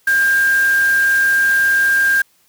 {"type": "tone in noise", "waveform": "sine", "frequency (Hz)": 1600, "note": "G6", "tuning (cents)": 35, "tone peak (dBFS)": -11, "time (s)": [0.07, 2.22], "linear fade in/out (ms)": 5, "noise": "white", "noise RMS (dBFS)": -29, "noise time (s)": [0.07, 2.22], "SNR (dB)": 15, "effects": ["white hiss -57 dBFS RMS until 2.48 s"]}